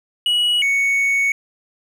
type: tone pair in turn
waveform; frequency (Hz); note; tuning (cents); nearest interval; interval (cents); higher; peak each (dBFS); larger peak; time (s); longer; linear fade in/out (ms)
triangle; 2920 / 2222; F#7 / C#7; -24 / +4; perfect fourth; 472; first; -13; neither; 0.26-0.62 / 0.62-1.32; second; 2
effects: none